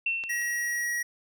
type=tone with exponential decay; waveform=sine; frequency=2700 Hz; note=E7; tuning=41 cents sharp; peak=-23 dBFS; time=0.06-0.85 s; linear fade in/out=5 ms; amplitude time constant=170 ms
type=clicks; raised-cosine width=0.2 ms; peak=-24 / -34 dBFS; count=2; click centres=0.238 / 0.418 s
type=tone; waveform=square; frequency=1908 Hz; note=A#6; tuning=40 cents sharp; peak=-28 dBFS; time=0.29-1.03 s; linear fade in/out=10 ms
effects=none